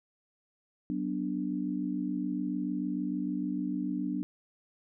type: chord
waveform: sine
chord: B minor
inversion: second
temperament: equal with one note detuned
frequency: 187.47 / 246.9 / 293.7 Hz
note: F#3 / B3 / D4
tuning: +23 / 0 / 0 cents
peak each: -35 / -35 / -33 dBFS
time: 0.9-4.23 s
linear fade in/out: 0 ms
effects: none